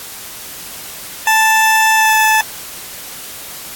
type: tone with pitch glide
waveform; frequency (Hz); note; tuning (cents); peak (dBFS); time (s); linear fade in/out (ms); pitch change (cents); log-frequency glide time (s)
20% pulse; 880 to 872.4; A5 to A5; 0 to -15; -4; 1.27-2.41; 2; -15; 1.95-2.15
effects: white hiss -30 dBFS RMS until 3.75 s + AAC 64 kbps